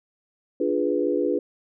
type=chord; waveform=sine; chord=D diminished seventh; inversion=none; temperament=equal; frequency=293.7 / 349.2 / 415.3 / 493.9 Hz; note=D4 / F4 / Ab4 / Cb5; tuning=0 / 0 / 0 / 0 cents; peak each=-26 dBFS; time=0.6-1.39 s; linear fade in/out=5 ms; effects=none